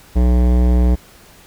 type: tone with hard clipping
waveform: sine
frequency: 61.1 Hz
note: B1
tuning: 18 cents flat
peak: -12 dBFS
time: 0.15-0.96 s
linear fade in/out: 20 ms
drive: 17 dB
effects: pink hiss -45 dBFS RMS until 1.46 s